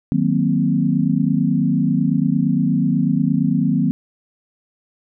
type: chord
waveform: sine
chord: C half-diminished seventh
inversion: first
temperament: equal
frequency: 155.56 / 185 / 233.1 / 261.6 Hz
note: Eb3 / Gb3 / Bb3 / C4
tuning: 0 / 0 / 0 / 0 cents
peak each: -20 dBFS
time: 0.12-3.91 s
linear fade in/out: 0 ms
effects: none